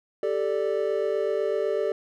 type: chord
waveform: triangle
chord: G suspended second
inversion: none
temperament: equal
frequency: 392 / 440 / 587.3 Hz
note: G4 / A4 / D5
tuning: 0 / 0 / 0 cents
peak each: -26 / -25 / -26 dBFS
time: 0.23-1.92 s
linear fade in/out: 2 ms
effects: none